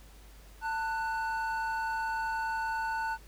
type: tone pair together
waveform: triangle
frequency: 894.1 / 1480 Hz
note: A5 / F#6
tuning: +28 / 0 cents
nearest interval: major sixth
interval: 872 cents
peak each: -30 / -33 dBFS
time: 0.61-3.18 s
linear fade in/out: 50 ms
effects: added 50 Hz sine -51 dBFS peak until 3.27 s + pink hiss -58 dBFS RMS until 3.27 s